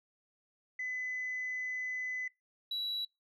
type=tone pair in turn; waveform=sine; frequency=2011 / 3917 Hz; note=B6 / B7; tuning=+31 / -15 cents; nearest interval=octave; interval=1154 cents; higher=second; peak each=-34 / -32 dBFS; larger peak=second; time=0.79-2.28 / 2.71-3.05 s; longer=first; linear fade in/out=5 ms; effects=noise-tail reverb RT60 0.2 s tail -22 dB re dry + tanh soft clip ceiling -31 dBFS